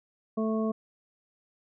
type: harmonic tone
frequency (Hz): 220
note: A3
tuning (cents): 0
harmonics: 1 / 2 / 3 / 5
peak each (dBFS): -27 / -32 / -35 / -39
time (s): 0.37-0.72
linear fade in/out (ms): 10
effects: none